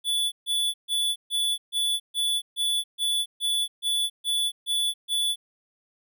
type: tone bursts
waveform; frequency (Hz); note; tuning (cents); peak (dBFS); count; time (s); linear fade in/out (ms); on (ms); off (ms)
square; 3452; A7; -34; -23; 13; 0.04-5.36; 50; 280; 140
effects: none